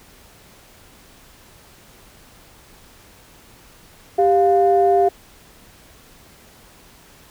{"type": "tone pair together", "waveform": "sine", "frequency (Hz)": [394, 702], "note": ["G4", "F5"], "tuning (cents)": [9, 9], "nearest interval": "minor seventh", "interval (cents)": 1000, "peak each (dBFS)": -14, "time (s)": [4.18, 5.09], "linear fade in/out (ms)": 10, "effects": ["tanh soft clip ceiling -5 dBFS", "pink hiss -48 dBFS RMS until 7.3 s"]}